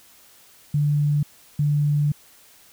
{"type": "tone bursts at uneven times", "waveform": "sine", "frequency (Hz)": 146.83, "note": "D3", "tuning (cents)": 0, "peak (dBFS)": -17, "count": 2, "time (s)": [[0.74, 1.23], [1.59, 2.12]], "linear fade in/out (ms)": 5, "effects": ["white hiss -52 dBFS RMS until 2.72 s"]}